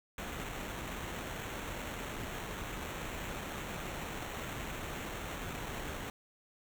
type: noise with sample-and-hold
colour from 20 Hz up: pink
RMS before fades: -41 dBFS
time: 0.18-6.1 s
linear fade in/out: 2 ms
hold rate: 4900 Hz
effects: none